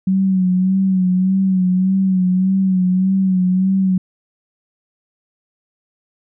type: tone with vibrato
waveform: sine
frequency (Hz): 187.3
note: F#3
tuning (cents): +21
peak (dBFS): -12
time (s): 0.07-3.98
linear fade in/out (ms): 5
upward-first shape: sine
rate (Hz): 1.7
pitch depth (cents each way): 47
effects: none